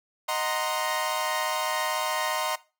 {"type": "chord", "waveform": "sawtooth", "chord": "C half-diminished seventh", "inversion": "first", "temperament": "equal", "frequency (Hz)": [622.3, 740, 932.3, 1046.5], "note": ["Eb5", "Gb5", "Bb5", "C6"], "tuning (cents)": [0, 0, 0, 0], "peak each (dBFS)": [-28, -30, -27, -27], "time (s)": [0.28, 2.56], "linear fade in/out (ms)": 10, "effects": ["noise-tail reverb RT60 0.3 s tail -19 dB re dry"]}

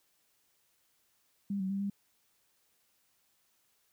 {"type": "tone with pitch steps", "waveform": "sine", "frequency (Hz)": [199.8, 189.6, 196.9, 200], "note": ["G3", "F#3", "G3", "G3"], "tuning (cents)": [33, 43, 8, 35], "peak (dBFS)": -31, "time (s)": [1.5, 1.9], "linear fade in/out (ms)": 5, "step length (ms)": 100, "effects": ["white hiss -73 dBFS RMS until 3.92 s"]}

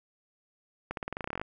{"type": "accelerating click train", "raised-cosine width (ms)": 0.5, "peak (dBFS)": -19, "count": 15, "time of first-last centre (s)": [0.91, 1.415], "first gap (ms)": 62, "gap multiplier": 0.91, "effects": []}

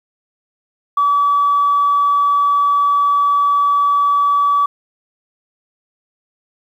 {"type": "tone", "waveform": "sine", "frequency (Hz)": 1146, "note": "D6", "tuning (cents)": -43, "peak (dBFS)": -10, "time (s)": [0.97, 4.66], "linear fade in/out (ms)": 5, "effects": ["tanh soft clip ceiling -6 dBFS", "8-bit"]}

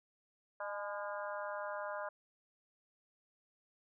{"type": "harmonic tone with a mistuned harmonic", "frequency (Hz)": 203.1, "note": "G#3", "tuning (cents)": -38, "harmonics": [3, 4, 5, 6, 7, 8], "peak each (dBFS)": [-42, -48, -45, -49, -47, -50], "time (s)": [0.6, 2.09], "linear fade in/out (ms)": 5, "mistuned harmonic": 4, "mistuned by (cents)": 57, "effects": []}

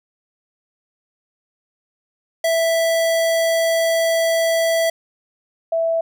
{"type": "tone pair in turn", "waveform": ["square", "sine"], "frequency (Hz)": [659.3, 659.3], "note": ["E5", "E5"], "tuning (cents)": [0, 0], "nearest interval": "unison", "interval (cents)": 0, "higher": "neither", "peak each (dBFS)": [-16, -16], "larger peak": "neither", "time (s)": [[2.44, 4.9], [5.72, 6.01]], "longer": "first", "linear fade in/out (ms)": 5, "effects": []}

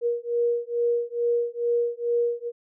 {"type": "beating tone pair", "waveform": "sine", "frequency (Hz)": [473.4, 475.7], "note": ["A#4", "A#4"], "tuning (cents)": [27, 35], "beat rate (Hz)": 2.3, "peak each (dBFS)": -25, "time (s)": [0.01, 2.52], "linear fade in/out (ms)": 50, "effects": []}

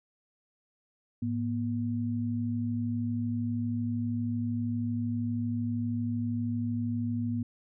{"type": "tone pair together", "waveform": "sine", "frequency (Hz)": [107.25, 240], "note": ["A2", "B3"], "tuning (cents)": [-44, -49], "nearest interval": "octave + major second", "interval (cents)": 1395, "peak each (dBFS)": [-32, -30], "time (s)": [1.22, 7.43], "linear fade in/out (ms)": 5, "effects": []}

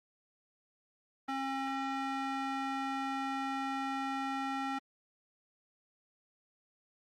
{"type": "tone with band-pass filter", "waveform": "square", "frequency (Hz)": 270, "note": "C#4", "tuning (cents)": -45, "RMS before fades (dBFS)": -36, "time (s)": [1.28, 4.79], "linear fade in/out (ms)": 10, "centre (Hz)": 1200, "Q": 0.92, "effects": ["Opus 24 kbps"]}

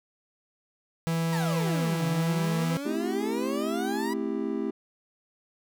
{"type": "tone", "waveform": "45% pulse", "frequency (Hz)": 164.81, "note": "E3", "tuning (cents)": 0, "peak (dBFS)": -25, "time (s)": [1.07, 2.77], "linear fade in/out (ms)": 0}
{"type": "exponential two-way sweep", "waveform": "30% pulse", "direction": "down then up", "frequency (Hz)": [993, 136.5, 993], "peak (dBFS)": -30, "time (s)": [1.32, 4.14], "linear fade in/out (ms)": 10, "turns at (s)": 2.05}
{"type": "chord", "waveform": "triangle", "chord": "A minor seventh", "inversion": "none", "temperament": "just", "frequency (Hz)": [220, 264, 330, 396], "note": ["A3", "C4", "E4", "G4"], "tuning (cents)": [0, 16, 2, 18], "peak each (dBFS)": -31, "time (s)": [2.85, 4.71], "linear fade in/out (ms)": 10}
{"effects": []}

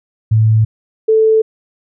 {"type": "tone pair in turn", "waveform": "sine", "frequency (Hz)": [110, 440], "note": ["A2", "A4"], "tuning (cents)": [0, 0], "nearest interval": "2 octaves", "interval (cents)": 2400, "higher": "second", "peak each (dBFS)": -7, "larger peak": "neither", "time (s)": [[0.31, 0.65], [1.08, 1.42]], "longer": "neither", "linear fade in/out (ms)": 10, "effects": []}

